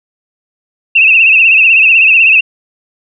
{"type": "tone with vibrato", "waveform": "sine", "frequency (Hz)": 2637, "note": "E7", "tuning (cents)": 0, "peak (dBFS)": -3, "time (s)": [0.95, 2.41], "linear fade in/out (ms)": 10, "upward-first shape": "triangle", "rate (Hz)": 16, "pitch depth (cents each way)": 94, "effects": []}